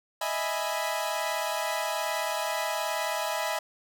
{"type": "chord", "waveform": "sawtooth", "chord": "E major seventh", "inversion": "third", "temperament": "equal with one note detuned", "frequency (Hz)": [620.5, 659.3, 830.6, 987.8], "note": ["D#5", "E5", "G#5", "B5"], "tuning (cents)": [-5, 0, 0, 0], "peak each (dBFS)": -30, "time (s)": [0.21, 3.59], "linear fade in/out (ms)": 5, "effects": []}